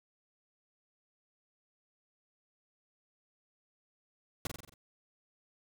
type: noise with echo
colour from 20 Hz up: pink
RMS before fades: -36 dBFS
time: 4.45-4.47 s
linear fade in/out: 2 ms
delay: 45 ms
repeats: 6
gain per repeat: -4 dB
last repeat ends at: 4.74 s
effects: none